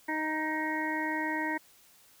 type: harmonic tone with a mistuned harmonic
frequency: 311.1 Hz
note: D#4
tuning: in tune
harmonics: 1 / 2 / 3 / 5 / 6 / 7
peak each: -34 / -41 / -35 / -42 / -34 / -41 dBFS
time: 0.08-1.58 s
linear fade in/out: 10 ms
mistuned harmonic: 6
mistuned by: +15 cents
effects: white hiss -60 dBFS RMS until 2.2 s